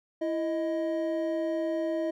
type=tone pair together; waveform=triangle; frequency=331.4 / 626.4 Hz; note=E4 / D#5; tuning=+9 / +11 cents; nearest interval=major seventh; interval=1102 cents; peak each=-28 dBFS; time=0.21-2.11 s; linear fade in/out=10 ms; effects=none